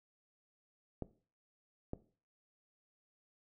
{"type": "clicks", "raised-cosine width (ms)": 2, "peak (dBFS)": -25, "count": 2, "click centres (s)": [1.023, 1.934], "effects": ["noise-tail reverb RT60 0.4 s tail -17 dB re dry"]}